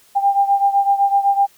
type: beating tone pair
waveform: sine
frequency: 795 / 802.9 Hz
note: G5 / G5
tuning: +24 / +41 cents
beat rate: 7.9 Hz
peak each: -14 / -18 dBFS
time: 0.15-1.47 s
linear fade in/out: 20 ms
effects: white hiss -52 dBFS RMS until 1.57 s